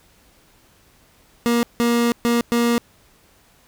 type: tone bursts at uneven times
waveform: 30% pulse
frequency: 236.4 Hz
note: A#3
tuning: 24 cents sharp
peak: -13 dBFS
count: 4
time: 1.46-1.63 / 1.8-2.12 / 2.25-2.41 / 2.52-2.78 s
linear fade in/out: 0 ms
effects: pink hiss -55 dBFS RMS until 3.67 s